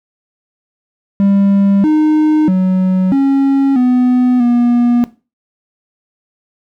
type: tone with pitch steps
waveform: triangle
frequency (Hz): 198.4 / 307.6 / 186.2 / 274 / 249.8 / 240.5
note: G3 / D#4 / F#3 / C#4 / B3 / B3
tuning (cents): +21 / -20 / +11 / -20 / +20 / -46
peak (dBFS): -6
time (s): 1.2-5.04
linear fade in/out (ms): 0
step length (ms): 640
effects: noise-tail reverb RT60 0.3 s tail -17 dB re dry